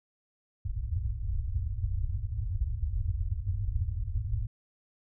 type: low-pass noise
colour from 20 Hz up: white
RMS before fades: -31 dBFS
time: 0.65-4.47 s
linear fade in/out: 10 ms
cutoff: 110 Hz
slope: 96 dB/octave
effects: none